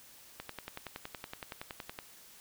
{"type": "click train", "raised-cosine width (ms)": 0.3, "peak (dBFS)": -24, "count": 18, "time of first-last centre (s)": [0.4, 1.989], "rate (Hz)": 10.7, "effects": ["white hiss -56 dBFS RMS until 2.4 s"]}